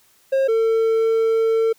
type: tone pair in turn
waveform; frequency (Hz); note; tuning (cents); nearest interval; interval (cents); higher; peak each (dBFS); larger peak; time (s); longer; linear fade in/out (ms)
triangle; 537 / 449.7; C5 / A4; +45 / +38; minor third; 307; first; -13; neither; 0.32-0.48 / 0.48-1.73; second; 10
effects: white hiss -57 dBFS RMS until 1.78 s